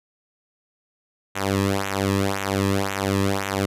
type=tone with flanger; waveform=sawtooth; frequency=98 Hz; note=G2; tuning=in tune; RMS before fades=-23 dBFS; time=1.35-3.66 s; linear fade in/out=10 ms; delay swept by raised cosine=0.2 to 1.4 ms; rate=1.9 Hz; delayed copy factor=-0.9; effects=resampled to 32000 Hz